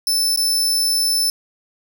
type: tone with dropouts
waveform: sawtooth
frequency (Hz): 5280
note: E8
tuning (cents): +2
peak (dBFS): -13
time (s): 0.07-1.3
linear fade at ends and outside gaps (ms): 1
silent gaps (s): 0.361-0.374
effects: none